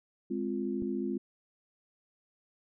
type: chord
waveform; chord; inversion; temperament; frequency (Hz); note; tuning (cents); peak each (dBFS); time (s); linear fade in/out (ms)
sine; F minor; first; equal; 207.7 / 261.6 / 349.2; Ab3 / C4 / F4; 0 / 0 / 0; -35 / -35 / -35; 0.3-1.18; 10
type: click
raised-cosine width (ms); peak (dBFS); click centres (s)
3; -29; 0.823
effects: none